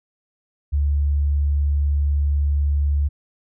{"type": "tone", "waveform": "sine", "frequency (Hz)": 72, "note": "D2", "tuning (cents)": -34, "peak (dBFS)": -16, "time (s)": [0.72, 3.09], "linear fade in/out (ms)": 20, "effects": []}